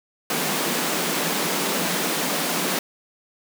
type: high-pass noise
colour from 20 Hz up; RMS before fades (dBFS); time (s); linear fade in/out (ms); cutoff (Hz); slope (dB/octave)
pink; -24; 0.3-2.79; 2; 160; 96
effects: none